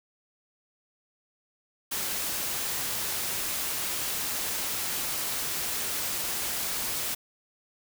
white noise, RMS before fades -31 dBFS, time 1.91-7.15 s, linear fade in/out 10 ms, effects none

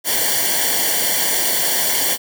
white noise with comb filter, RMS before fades -18 dBFS, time 0.04-2.18 s, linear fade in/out 50 ms, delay 0.78 ms, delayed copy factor -0.85, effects none

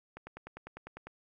click train, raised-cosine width 0.5 ms, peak -30 dBFS, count 10, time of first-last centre 0.17-1.07 s, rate 10 Hz, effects none

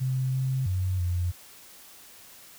sine tone with pitch steps, 130.4 / 131.5 / 92.7 / 88.3 Hz, C3 / C3 / F#2 / F2, -5 / +9 / +4 / +20 cents, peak -24 dBFS, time 0-1.32 s, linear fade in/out 20 ms, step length 330 ms, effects white hiss -50 dBFS RMS until 2.58 s

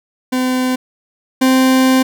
40% pulse tone pair in turn, 255.3 / 260.5 Hz, C4 / C4, -42 / -7 cents, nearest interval unison, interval 35 cents, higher second, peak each -13 / -8 dBFS, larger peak second, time 0.32-0.76 / 1.41-2.03 s, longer second, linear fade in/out 10 ms, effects none

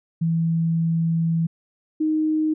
sine tone pair in turn, 164.81 / 311.1 Hz, E3 / D#4, 0 / 0 cents, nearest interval major seventh, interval 1100 cents, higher second, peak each -18 dBFS, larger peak neither, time 0.21-1.47 / 2-2.54 s, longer first, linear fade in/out 10 ms, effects none

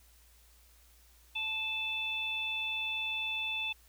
harmonic tone, 876 Hz, A5, 8 cents flat, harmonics 1 / 3 / 4, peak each -46 / -34 / -37 dBFS, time 1.35-3.73 s, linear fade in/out 10 ms, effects added 58 Hz sine -61 dBFS peak until 3.88 s + white hiss -64 dBFS RMS until 3.88 s

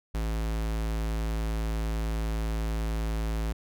square tone, 54.7 Hz, A1, 9 cents flat, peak -28 dBFS, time 0.14-3.53 s, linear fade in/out 10 ms, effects none

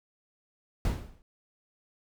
brown noise with exponential decay, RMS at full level -23 dBFS, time 0.85-1.22 s, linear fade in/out 1 ms, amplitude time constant 79 ms, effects none

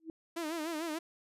sine tone with exponential growth, 322.9 Hz, E4, 36 cents flat, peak -35 dBFS, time 0-0.1 s, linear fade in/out 1 ms, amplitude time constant 21 ms
sawtooth tone with vibrato, 321.4 Hz, E4, 44 cents flat, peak -31 dBFS, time 0.36-0.99 s, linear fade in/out 10 ms, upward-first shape sine, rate 6.7 Hz, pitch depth 110 cents each way
effects resampled to 32000 Hz

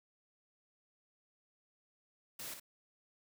white noise with echo, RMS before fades -45 dBFS, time 2.39-2.54 s, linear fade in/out 5 ms, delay 59 ms, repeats 1, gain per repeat -6 dB, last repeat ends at 2.599 s, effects none

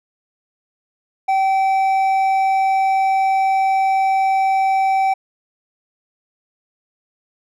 sine tone with hard clipping, 771 Hz, G5, 29 cents flat, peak -15 dBFS, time 1.28-5.14 s, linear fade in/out 10 ms, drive 5 dB, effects none

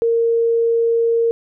sine tone, 462 Hz, A#4, 16 cents flat, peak -13 dBFS, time 0.02-1.31 s, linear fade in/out 0 ms, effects none

